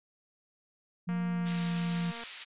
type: tone with pitch glide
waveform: sine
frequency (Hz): 176.8 to 172.36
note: F3 to F3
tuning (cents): +22 to -22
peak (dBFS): -29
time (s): 1.07-2.12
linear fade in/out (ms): 20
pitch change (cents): -44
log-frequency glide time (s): 1.27-1.65
type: click train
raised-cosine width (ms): 0.5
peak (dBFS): -30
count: 268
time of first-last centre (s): 1.09-2.236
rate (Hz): 233
type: high-pass noise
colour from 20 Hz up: pink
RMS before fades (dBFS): -41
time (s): 1.45-2.45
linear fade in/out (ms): 20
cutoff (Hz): 2400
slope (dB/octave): 12
effects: resampled to 8000 Hz